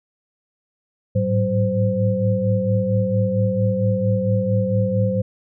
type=tone cluster; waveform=sine; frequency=105.1 / 109.5 / 189.2 / 518 Hz; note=G#2 / A2 / F#3 / C5; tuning=+21 / -8 / +39 / -17 cents; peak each=-22 dBFS; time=1.15-5.22 s; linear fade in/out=10 ms; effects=none